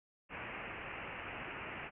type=low-pass noise; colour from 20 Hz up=white; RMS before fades=-45 dBFS; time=0.29-1.91 s; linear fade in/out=50 ms; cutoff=2800 Hz; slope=96 dB/octave; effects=none